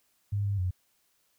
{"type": "tone with pitch steps", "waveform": "sine", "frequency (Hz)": [101.6, 100.5, 91.3], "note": ["G#2", "G2", "F#2"], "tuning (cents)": [-38, 44, -23], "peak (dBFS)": -26, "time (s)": [0.32, 0.71], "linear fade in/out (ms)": 10, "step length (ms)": 130, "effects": ["white hiss -71 dBFS RMS until 1.38 s"]}